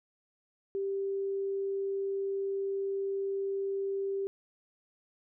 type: tone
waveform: sine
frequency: 392.5 Hz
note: G4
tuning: 2 cents sharp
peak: -30 dBFS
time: 0.75-4.27 s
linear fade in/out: 0 ms
effects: none